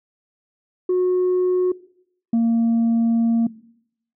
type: tone pair in turn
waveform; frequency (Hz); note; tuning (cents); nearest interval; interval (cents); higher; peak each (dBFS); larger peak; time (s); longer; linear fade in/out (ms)
sine; 364.7 / 230.3; F#4 / A#3; -25 / -21; minor sixth; 796; first; -14 / -12; second; 0.89-1.72 / 2.33-3.47; second; 5
effects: noise-tail reverb RT60 0.7 s tail -20 dB re dry + tanh soft clip ceiling -14 dBFS